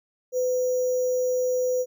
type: tone with sample-and-hold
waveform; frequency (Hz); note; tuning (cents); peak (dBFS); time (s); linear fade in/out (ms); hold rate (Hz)
sine; 504; B4; +35; -21; 0.32-1.86; 50; 6300
effects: none